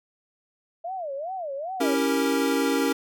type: tone with vibrato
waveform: sine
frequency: 646 Hz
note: E5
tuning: 35 cents flat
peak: -29 dBFS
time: 0.84-1.95 s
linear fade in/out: 10 ms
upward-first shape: sine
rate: 2.5 Hz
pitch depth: 300 cents each way
type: chord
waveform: square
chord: C# diminished seventh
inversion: none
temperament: equal with one note detuned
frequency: 277.2 / 327.2 / 392 / 466.2 Hz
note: C#4 / E4 / G4 / Bb4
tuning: 0 / -13 / 0 / 0 cents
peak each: -25 / -30 / -30 / -28 dBFS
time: 1.8-2.93 s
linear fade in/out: 10 ms
effects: none